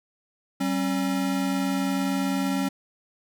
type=tone pair together; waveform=square; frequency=191.78 / 271.6 Hz; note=G3 / C#4; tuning=-38 / -35 cents; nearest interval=tritone; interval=603 cents; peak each=-28 / -26 dBFS; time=0.6-2.69 s; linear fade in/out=10 ms; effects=none